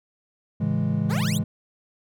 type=chord; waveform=triangle; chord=A major seventh; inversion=none; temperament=equal; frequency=110 / 138.59 / 164.81 / 207.7 Hz; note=A2 / C#3 / E3 / G#3; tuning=0 / 0 / 0 / 0 cents; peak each=-26 / -26 / -24 / -24 dBFS; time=0.6-1.44 s; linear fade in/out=10 ms
type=exponential sweep; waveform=15% pulse; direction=up; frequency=350 to 4302 Hz; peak=-23 dBFS; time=1.09-1.39 s; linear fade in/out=20 ms
effects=none